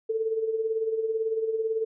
sine tone with tremolo, 444.4 Hz, A4, 17 cents sharp, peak -22 dBFS, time 0.09-1.85 s, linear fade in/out 10 ms, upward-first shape sine, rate 18 Hz, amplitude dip 60%, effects none

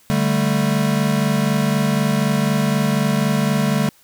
square chord, D suspended fourth, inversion none, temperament equal, 146.83 / 196 / 220 Hz, D3 / G3 / A3, 0 / 0 / 0 cents, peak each -21 dBFS, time 0.1-3.89 s, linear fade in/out 0 ms, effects white hiss -53 dBFS RMS until 4.03 s

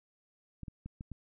clicks, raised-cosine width 5 ms, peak -30 dBFS, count 5, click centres 0.633 / 0.682 / 0.86 / 1.009 / 1.117 s, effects none

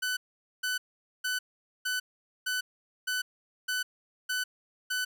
sawtooth tone bursts, 1500 Hz, F#6, 23 cents sharp, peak -25 dBFS, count 9, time 0.02-5.05 s, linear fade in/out 10 ms, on 150 ms, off 460 ms, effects none

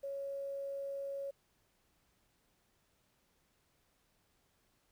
sine tone with quantisation, 554.4 Hz, C#5, in tune, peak -38 dBFS, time 0.03-1.31 s, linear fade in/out 10 ms, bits 11, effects pink hiss -75 dBFS RMS until 4.91 s

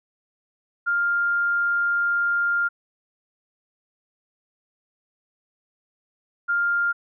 sine tone pair in turn, 1401 / 1401 Hz, F6 / F6, +5 / +5 cents, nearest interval unison, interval 0 cents, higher neither, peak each -19 / -19 dBFS, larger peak neither, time 0.86-2.69 / 6.48-6.93 s, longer first, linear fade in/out 20 ms, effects none

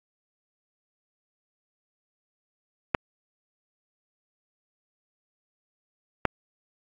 clicks, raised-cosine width 0.5 ms, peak -5 dBFS, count 2, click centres 2.948 / 6.253 s, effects AAC 48 kbps

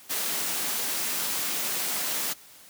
white high-pass noise, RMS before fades -29 dBFS, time 0.09-2.34 s, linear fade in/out 20 ms, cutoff 150 Hz, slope 24 dB/octave, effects white hiss -51 dBFS RMS until 2.69 s + high-pass 60 Hz 12 dB/octave

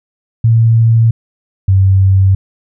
sine tone pair in turn, 114.1 / 95.95 Hz, A#2 / G2, -37 / -37 cents, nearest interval minor third, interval 300 cents, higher first, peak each -5 dBFS, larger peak neither, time 0.44-1.11 / 1.68-2.35 s, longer neither, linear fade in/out 5 ms, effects none

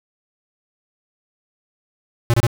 square tone bursts, 117.8 Hz, A#2, 19 cents sharp, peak -13 dBFS, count 3, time 2.3-2.467 s, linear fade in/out 0 ms, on 37 ms, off 28 ms, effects none

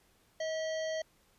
harmonic tone with a mistuned harmonic, 635 Hz, D#5, 35 cents sharp, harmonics 1 / 3 / 5 / 7 / 9 / 10, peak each -33 / -43 / -47 / -50 / -52 / -53 dBFS, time 0.4-1.02 s, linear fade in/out 5 ms, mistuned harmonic 3, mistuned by +32 cents, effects pink hiss -68 dBFS RMS until 1.38 s + resampled to 32000 Hz

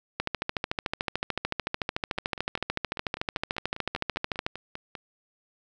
two click trains, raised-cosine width 0.3 ms, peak -11 / -21 dBFS, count 59 / 15, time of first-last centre 0.2-4.465 / 2.18-4.952 s, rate 13.6 / 5.05 Hz, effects none

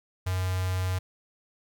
square tone with notch filter, 92.5 Hz, F#2, in tune, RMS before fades -28 dBFS, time 0.26-0.99 s, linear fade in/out 10 ms, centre 310 Hz, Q 0.7, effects 11-bit

